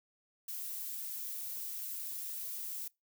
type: noise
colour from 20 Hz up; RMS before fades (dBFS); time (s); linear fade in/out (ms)
violet; -41; 0.48-2.88; 5
effects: noise-tail reverb RT60 0.2 s tail -23 dB re dry